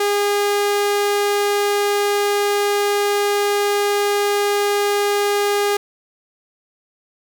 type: tone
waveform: sawtooth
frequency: 408.1 Hz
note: G#4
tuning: 30 cents flat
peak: -12 dBFS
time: 0-5.77 s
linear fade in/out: 5 ms
effects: none